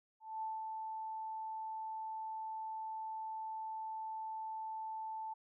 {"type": "tone with ADSR envelope", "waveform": "sine", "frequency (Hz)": 880, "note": "A5", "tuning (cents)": 0, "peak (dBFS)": -37, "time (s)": [0.2, 5.34], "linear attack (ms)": 220, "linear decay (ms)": 190, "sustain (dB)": -3, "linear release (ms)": 12, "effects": []}